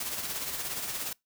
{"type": "noise with tremolo", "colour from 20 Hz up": "white", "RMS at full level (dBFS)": -33, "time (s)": [0, 1.13], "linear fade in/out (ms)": 5, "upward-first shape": "sine", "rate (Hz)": 17, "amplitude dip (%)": 45, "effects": ["noise-tail reverb RT60 0.2 s tail -25 dB re dry"]}